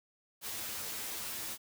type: noise with comb filter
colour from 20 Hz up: white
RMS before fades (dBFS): -40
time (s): 0.41-1.58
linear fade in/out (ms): 50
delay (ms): 9.1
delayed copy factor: +0.7
effects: none